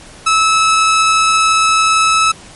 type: tone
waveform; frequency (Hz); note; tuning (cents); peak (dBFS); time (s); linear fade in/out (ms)
sawtooth; 1302; E6; -22; -5; 0.26-2.32; 10
effects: pink hiss -37 dBFS RMS until 2.55 s + MP3 48 kbps